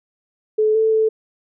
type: tone with pitch steps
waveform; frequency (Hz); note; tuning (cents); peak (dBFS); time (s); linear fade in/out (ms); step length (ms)
sine; 431.3 / 441.5 / 439; A4 / A4 / A4; -35 / +6 / -4; -13; 0.58-1.09; 10; 170
effects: none